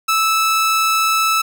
sawtooth tone, 1311 Hz, E6, 10 cents flat, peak -10 dBFS, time 0.08-1.42 s, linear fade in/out 10 ms, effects none

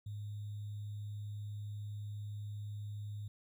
sine tone with sample-and-hold, 103.83 Hz, G#2, in tune, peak -40 dBFS, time 0.06-3.28 s, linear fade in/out 5 ms, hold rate 3675 Hz, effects none

